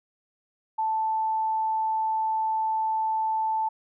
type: tone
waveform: sine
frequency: 880 Hz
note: A5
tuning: in tune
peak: -23 dBFS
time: 0.78-3.69 s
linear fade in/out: 10 ms
effects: none